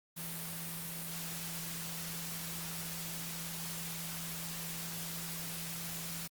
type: tone in noise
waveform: sine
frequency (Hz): 166.5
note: E3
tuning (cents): +18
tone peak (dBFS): -45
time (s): 0.16-6.28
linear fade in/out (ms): 20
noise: white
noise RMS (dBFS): -42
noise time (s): 0.16-6.28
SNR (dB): -6
effects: Opus 32 kbps